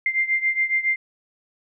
sine beating tone pair, 2093 / 2100.2 Hz, C7 / C7, 0 / +6 cents, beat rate 7.2 Hz, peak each -21 / -24 dBFS, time 0.06-0.96 s, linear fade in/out 2 ms, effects none

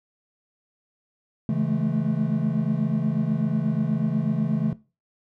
triangle chord, A major seventh, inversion first, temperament equal with one note detuned, 138.59 / 164.81 / 211.8 / 220 Hz, C#3 / E3 / G#3 / A3, 0 / 0 / +34 / 0 cents, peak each -25 dBFS, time 1.49-4.73 s, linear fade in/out 2 ms, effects noise-tail reverb RT60 0.3 s tail -18 dB re dry

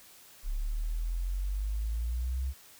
sine exponential sweep, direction up, 33.89 to 67.6 Hz, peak -29 dBFS, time 0.43-2.54 s, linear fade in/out 50 ms, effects white hiss -55 dBFS RMS until 2.79 s

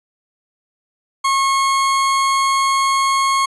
40% pulse tone, 1088 Hz, C#6, 33 cents flat, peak -13 dBFS, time 1.24-3.46 s, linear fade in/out 10 ms, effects resampled to 22050 Hz

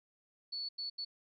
sine tone bursts at uneven times, 4435 Hz, C#8, in tune, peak -37 dBFS, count 3, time 0.52-0.69 / 0.78-0.9 / 0.98-1.05 s, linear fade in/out 10 ms, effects none

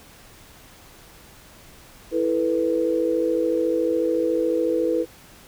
sine chord, E suspended fourth, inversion none, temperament equal, 329.6 / 440 / 493.9 Hz, E4 / A4 / B4, 0 / 0 / 0 cents, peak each -23 / -26 / -22 dBFS, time 2.11-5.06 s, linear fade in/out 50 ms, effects pink hiss -48 dBFS RMS until 5.47 s

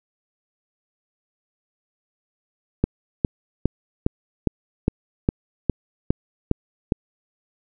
click train, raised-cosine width 3 ms, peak -4 dBFS, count 11, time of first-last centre 2.84-6.922 s, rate 2.45 Hz, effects none

